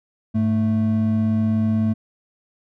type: tone pair together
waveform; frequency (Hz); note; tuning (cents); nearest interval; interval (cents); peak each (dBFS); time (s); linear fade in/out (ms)
triangle; 103.83 / 220; G#2 / A3; 0 / 0; octave + minor second; 1300; -20 / -16; 0.34-1.94; 20
effects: none